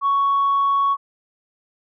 sine tone, 1113 Hz, C#6, 7 cents sharp, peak -14 dBFS, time 0.01-0.97 s, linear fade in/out 50 ms, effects tanh soft clip ceiling -12 dBFS

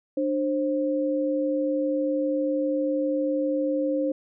sine tone pair together, 297.5 / 530 Hz, D4 / C5, +22 / +22 cents, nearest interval minor seventh, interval 1000 cents, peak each -25 dBFS, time 0.17-4.12 s, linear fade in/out 5 ms, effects none

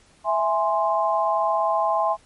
sine chord, E augmented, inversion none, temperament equal, 659.3 / 830.6 / 1046.5 Hz, E5 / G#5 / B#5, 0 / 0 / 0 cents, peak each -23 dBFS, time 0.24-2.17 s, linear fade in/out 50 ms, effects pink hiss -56 dBFS RMS until 2.25 s + MP3 48 kbps

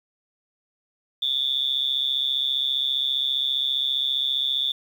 sine tone with amplitude modulation, 3520 Hz, A7, in tune, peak -17 dBFS, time 1.22-4.72 s, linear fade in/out 5 ms, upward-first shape sine, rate 135 Hz, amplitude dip 100%, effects 8-bit

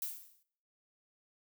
violet noise with exponential decay, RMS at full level -35 dBFS, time 0.02-0.43 s, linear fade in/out 2 ms, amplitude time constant 89 ms, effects noise-tail reverb RT60 0.6 s tail -19 dB re dry

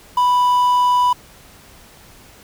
triangle tone with quantisation, 987.8 Hz, B5, in tune, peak -10 dBFS, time 0.17-1.13 s, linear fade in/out 5 ms, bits 6, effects pink hiss -45 dBFS RMS until 2.43 s

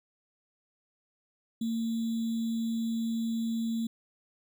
sine tone with sample-and-hold, 227.7 Hz, A#3, 40 cents flat, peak -28 dBFS, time 1.61-3.87 s, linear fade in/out 5 ms, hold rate 3675 Hz, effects none

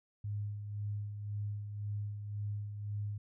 sine tone with tremolo, 103.4 Hz, G#2, 7 cents flat, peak -34 dBFS, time 0.24-3.18 s, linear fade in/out 5 ms, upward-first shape sine, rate 1.9 Hz, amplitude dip 50%, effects none

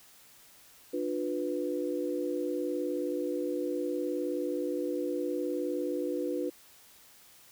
sine chord, B diminished, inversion first, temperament just, 296.3 / 355.6 / 493.9 Hz, D4 / F4 / B4, +15 / +31 / 0 cents, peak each -34 dBFS, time 0.93-6.5 s, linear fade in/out 10 ms, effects white hiss -57 dBFS RMS until 7.51 s

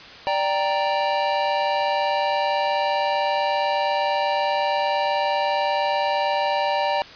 square chord, G minor, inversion second, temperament equal, 587.3 / 784 / 932.3 Hz, D5 / G5 / Bb5, 0 / 0 / 0 cents, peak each -25 dBFS, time 0.27-7.02 s, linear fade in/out 0 ms, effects white hiss -41 dBFS RMS until 7.15 s + resampled to 11025 Hz

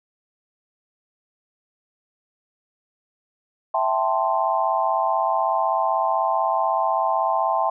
sine chord, A minor seventh, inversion second, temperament equal, 659.3 / 784 / 880 / 1046.5 Hz, E5 / G5 / A5 / C6, 0 / 0 / 0 / 0 cents, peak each -24 dBFS, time 3.74-7.7 s, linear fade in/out 5 ms, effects none

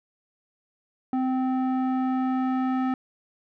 square tone with low-pass filter sweep, 258.8 Hz, C4, 19 cents flat, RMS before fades -25 dBFS, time 1.13-2.94 s, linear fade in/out 2 ms, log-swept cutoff 850 to 1400 Hz, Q 1.2, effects none

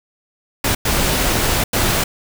pink noise bursts at uneven times, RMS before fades -17 dBFS, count 3, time 0.64-0.75 / 0.85-1.64 / 1.73-2.04 s, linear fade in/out 5 ms, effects none

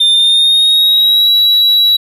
triangle tone with pitch glide, 3599 to 3902 Hz, A7 to B7, +38 to -22 cents, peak -5 dBFS, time 0-1.97 s, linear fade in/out 10 ms, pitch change +140 cents, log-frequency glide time 0.12-1.31 s, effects none

